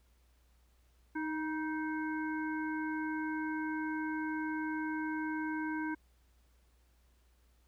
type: harmonic tone with a mistuned harmonic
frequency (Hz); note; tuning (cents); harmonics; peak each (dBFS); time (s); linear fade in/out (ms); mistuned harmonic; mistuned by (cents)
311.1; D#4; 0; 1 / 3 / 5 / 7; -35 / -42 / -41 / -50; 1.15-5.95; 10; 3; +35
effects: added 60 Hz sine -65 dBFS peak until 7.67 s + pink hiss -74 dBFS RMS until 7.67 s